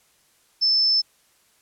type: tone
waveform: sine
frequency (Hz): 5274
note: E8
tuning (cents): 0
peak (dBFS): -16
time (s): 0.61-1.02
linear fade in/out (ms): 20
effects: white hiss -61 dBFS RMS until 1.61 s + low-pass 12000 Hz 12 dB/octave